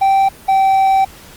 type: tone pair in turn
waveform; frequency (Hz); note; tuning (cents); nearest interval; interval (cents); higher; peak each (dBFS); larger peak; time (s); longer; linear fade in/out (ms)
triangle; 779 / 773.2; G5 / G5; -11 / -24; unison; 13; first; -7; neither; 0.01-0.29 / 0.48-1.05; second; 10
effects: pink hiss -39 dBFS RMS until 1.36 s + Opus 32 kbps